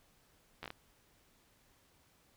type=slowing click train; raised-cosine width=0.3 ms; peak=-27 dBFS; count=5; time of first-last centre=0.63-0.704 s; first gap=12 ms; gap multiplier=1.3; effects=pink hiss -69 dBFS RMS until 2.36 s